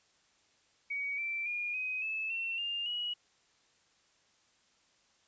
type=tone with pitch steps; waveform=sine; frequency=2256 / 2340 / 2426 / 2516 / 2609 / 2706 / 2806 / 2911 Hz; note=C#7 / D7 / D#7 / D#7 / E7 / E7 / F7 / F#7; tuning=+30 / -7 / -44 / +19 / -18 / +45 / +8 / -29 cents; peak=-33 dBFS; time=0.9-3.14 s; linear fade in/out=10 ms; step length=280 ms; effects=white hiss -69 dBFS RMS until 5.27 s + resampled to 16000 Hz